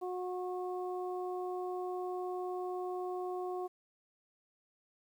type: harmonic tone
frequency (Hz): 363.9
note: F#4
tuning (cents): -29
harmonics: 1 / 2 / 3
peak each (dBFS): -37 / -41 / -47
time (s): 0.01-3.68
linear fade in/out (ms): 20
effects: 11-bit